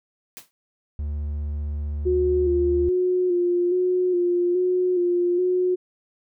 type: noise with exponential decay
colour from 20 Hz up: white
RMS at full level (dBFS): -36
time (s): 0.37-0.51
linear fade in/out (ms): 0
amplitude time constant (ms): 30
type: tone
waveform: triangle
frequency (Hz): 73.7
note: D2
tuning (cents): +7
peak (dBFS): -23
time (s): 0.99-2.89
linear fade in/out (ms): 0
type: tone with vibrato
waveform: sine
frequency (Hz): 358.1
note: F4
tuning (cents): +43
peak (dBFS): -18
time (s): 2.05-5.76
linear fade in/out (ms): 20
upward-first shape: square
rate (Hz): 1.2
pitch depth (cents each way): 29
effects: none